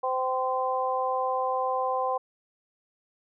harmonic tone, 258.2 Hz, C4, 23 cents flat, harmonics 2 / 3 / 4, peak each -29 / -29 / -29 dBFS, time 0.03-2.18 s, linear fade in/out 10 ms, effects none

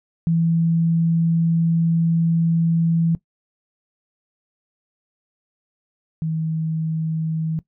sine tone pair in turn, 165.8 / 159.87 Hz, E3 / D#3, +10 / +47 cents, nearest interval minor second, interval 63 cents, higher first, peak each -15 / -20 dBFS, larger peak first, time 0.27-3.15 / 6.22-7.59 s, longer first, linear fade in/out 0 ms, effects noise-tail reverb RT60 0.1 s tail -18 dB re dry

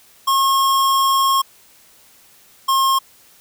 square tone pair in turn, 1082 / 1072.7 Hz, C#6 / C6, -42 / +43 cents, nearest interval unison, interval 15 cents, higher first, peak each -14 dBFS, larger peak neither, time 0.27-1.42 / 2.68-2.99 s, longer first, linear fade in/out 10 ms, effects white hiss -50 dBFS RMS until 3.4 s

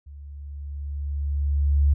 sine tone with level ramp, 71.5 Hz, D2, 46 cents flat, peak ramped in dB -39 to -14 dBFS, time 0.06-1.94 s, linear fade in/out 10 ms, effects none

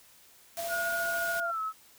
sine tone with tremolo, 678 Hz, E5, 49 cents sharp, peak -32 dBFS, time 0.57-1.52 s, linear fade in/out 20 ms, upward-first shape square, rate 14 Hz, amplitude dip 25%
white noise, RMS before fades -40 dBFS, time 0.57-1.4 s, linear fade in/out 0 ms
sine tone with pitch glide, 1442 to 1292.1 Hz, F#6 to E6, -45 to -35 cents, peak -30 dBFS, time 0.68-1.73 s, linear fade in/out 50 ms, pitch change -190 cents, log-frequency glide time 1.4-1.6 s
effects white hiss -58 dBFS RMS until 1.98 s

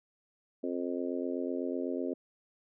harmonic tone, 88 Hz, F2, 14 cents sharp, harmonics 3 / 4 / 5 / 6 / 7, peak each -35 / -37 / -39 / -41 / -42 dBFS, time 0.63-2.14 s, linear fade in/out 10 ms, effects none

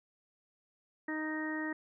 harmonic tone, 310.9 Hz, D#4, 1 cent flat, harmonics 1 / 2 / 3 / 4 / 5 / 6, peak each -36 / -46 / -46 / -49 / -48 / -39 dBFS, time 1.08-1.73 s, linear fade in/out 5 ms, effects none

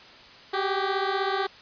15% pulse beating tone pair, 383.9 / 399.9 Hz, G4 / G4, -36 / +35 cents, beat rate 16 Hz, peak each -20 / -22 dBFS, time 0.53-1.47 s, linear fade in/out 10 ms, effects white hiss -48 dBFS RMS until 1.61 s + resampled to 11025 Hz

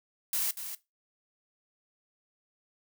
blue noise with echo, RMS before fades -30 dBFS, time 0.33-0.51 s, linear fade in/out 2 ms, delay 240 ms, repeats 1, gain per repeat -9 dB, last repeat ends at 0.75 s, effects noise-tail reverb RT60 0.2 s tail -17 dB re dry

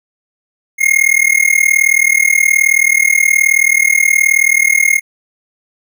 square tone with amplitude modulation, 2145 Hz, C7, 42 cents sharp, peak -5 dBFS, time 0.78-5.01 s, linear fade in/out 50 ms, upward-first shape sine, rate 38.8 Hz, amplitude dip 95%, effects none

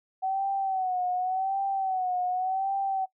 sine tone with vibrato, 754 Hz, F#5, 32 cents sharp, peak -25 dBFS, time 0.22-3.06 s, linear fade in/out 20 ms, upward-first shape sine, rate 0.88 Hz, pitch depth 71 cents each way, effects noise-tail reverb RT60 0.1 s tail -20 dB re dry

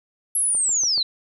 sine linear sweep, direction down, 11310 to 3918 Hz, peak -18 dBFS, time 0.35-1.03 s, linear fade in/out 5 ms
click train, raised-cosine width 1 ms, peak -26 dBFS, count 4, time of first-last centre 0.55-0.979 s, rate 7 Hz
effects none

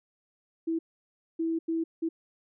sine tone bursts at uneven times, 327.7 Hz, E4, 10 cents flat, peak -26 dBFS, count 4, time 0.67-0.79 / 1.39-1.59 / 1.68-1.84 / 2.02-2.09 s, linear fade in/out 10 ms, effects none

